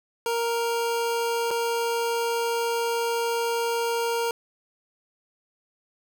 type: tone with dropouts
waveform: 25% pulse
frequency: 466.2 Hz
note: A#4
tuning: in tune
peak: -20 dBFS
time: 0.26-4.31 s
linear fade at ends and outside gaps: 1 ms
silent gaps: 1.507-1.511 s
effects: none